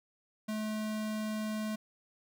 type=tone; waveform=square; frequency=215.4 Hz; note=A3; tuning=37 cents flat; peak=-34 dBFS; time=0.48-1.76 s; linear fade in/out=10 ms; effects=none